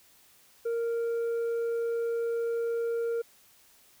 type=tone with tanh clipping; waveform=triangle; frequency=464.7 Hz; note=A#4; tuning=5 cents flat; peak=-28 dBFS; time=0.65-3.22 s; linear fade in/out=10 ms; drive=8 dB; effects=white hiss -60 dBFS RMS until 4 s